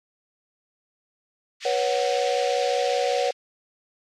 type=band-pass noise; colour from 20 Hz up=pink; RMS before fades=-34 dBFS; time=1.6-3.33 s; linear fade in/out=50 ms; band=1900 to 5800 Hz; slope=24 dB/octave
type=chord; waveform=sine; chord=B suspended second; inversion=none; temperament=equal with one note detuned; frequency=489.1 / 554.4 / 740 Hz; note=B4 / C#5 / F#5; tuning=-17 / 0 / 0 cents; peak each=-25 / -25 / -26 dBFS; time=1.65-3.31 s; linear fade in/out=5 ms
effects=none